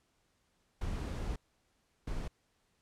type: noise bursts at uneven times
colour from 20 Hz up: brown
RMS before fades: -37 dBFS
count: 2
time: 0.81-1.36 / 2.07-2.28 s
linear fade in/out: 5 ms
effects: pink hiss -75 dBFS RMS until 2.81 s + low-pass 10000 Hz 12 dB/octave